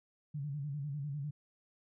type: tone with vibrato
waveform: sine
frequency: 143.8 Hz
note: D3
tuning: 36 cents flat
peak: -36 dBFS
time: 0.34-1.31 s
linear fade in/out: 10 ms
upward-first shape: square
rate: 10 Hz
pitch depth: 73 cents each way
effects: none